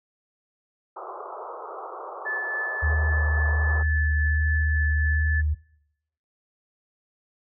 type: band-pass noise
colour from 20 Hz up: white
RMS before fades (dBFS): -37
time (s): 0.96-3.83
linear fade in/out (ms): 5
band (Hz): 360 to 1300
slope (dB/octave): 96
type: tone with tremolo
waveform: sine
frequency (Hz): 1738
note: A6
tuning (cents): -22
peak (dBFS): -25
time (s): 2.25-5.42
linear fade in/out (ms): 20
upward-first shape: triangle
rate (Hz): 3.6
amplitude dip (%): 30
type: tone with vibrato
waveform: sine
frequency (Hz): 75.9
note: D#2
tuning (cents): -42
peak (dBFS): -20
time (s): 2.82-5.55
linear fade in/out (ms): 20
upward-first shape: sine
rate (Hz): 1.3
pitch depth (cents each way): 18
effects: noise-tail reverb RT60 0.8 s tail -23 dB re dry